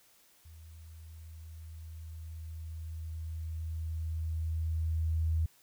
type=tone with level ramp; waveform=sine; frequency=80.4 Hz; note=E2; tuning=43 cents flat; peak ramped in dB=-49 to -26 dBFS; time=0.45-5.46 s; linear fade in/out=5 ms; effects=white hiss -64 dBFS RMS until 5.62 s